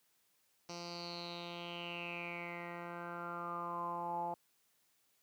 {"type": "tone with low-pass filter sweep", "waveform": "10% pulse", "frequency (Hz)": 172.7, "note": "F3", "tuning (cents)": -19, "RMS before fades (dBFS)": -43, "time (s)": [0.69, 4.34], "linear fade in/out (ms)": 2, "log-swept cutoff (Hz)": [5400, 800], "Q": 8.1, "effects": ["white hiss -75 dBFS RMS until 5.22 s", "high-pass 80 Hz 12 dB/octave"]}